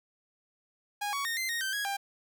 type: tone with pitch steps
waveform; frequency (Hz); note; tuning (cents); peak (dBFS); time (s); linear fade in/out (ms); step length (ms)
sawtooth; 822 / 1122 / 1844 / 2074 / 1862 / 1555 / 1657 / 795; G#5 / C#6 / A#6 / C7 / A#6 / G6 / G#6 / G5; -18 / +21 / -19 / -16 / -2 / -14 / -4 / +24; -27; 1.01-1.97; 10; 120
effects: 11-bit